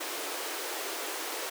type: high-pass noise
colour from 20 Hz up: pink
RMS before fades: -36 dBFS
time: 0-1.5 s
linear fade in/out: 10 ms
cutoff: 320 Hz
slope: 48 dB/octave
effects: none